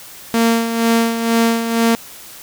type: tone with tremolo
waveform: sawtooth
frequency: 229.6 Hz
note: A#3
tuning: 26 cents flat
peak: -7 dBFS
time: 0.34-1.95 s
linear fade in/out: 0 ms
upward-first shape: sine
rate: 2.1 Hz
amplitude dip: 60%
effects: white hiss -37 dBFS RMS until 2.42 s